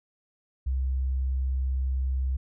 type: tone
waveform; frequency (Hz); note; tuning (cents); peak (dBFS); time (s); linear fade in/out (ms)
sine; 65.41; C2; 0; -24; 0.66-2.37; 10
effects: none